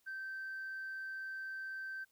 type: tone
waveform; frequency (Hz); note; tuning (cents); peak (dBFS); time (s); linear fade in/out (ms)
sine; 1554; G6; -16; -39; 0.06-2.05; 20
effects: tanh soft clip ceiling -38 dBFS + white hiss -75 dBFS RMS until 2.11 s